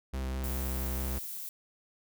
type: tone with vibrato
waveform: 45% pulse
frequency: 65.41 Hz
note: C2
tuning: in tune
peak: -32 dBFS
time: 0.13-1.19 s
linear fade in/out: 10 ms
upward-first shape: sine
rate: 4.9 Hz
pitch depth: 10 cents each way
type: noise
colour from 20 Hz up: violet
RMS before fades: -40 dBFS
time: 0.44-1.49 s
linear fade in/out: 0 ms
effects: none